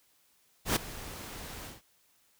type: noise with ADSR envelope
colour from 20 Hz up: pink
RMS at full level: -25 dBFS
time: 0.65-1.82 s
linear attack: 110 ms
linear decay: 10 ms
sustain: -18 dB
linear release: 170 ms
effects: white hiss -68 dBFS RMS until 2.39 s